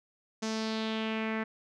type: tone with low-pass filter sweep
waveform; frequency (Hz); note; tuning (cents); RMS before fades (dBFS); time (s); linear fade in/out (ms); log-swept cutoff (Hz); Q
sawtooth; 220.5; A3; +4; -33; 0.42-1.44; 10; 6200 to 1900; 2.9
effects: none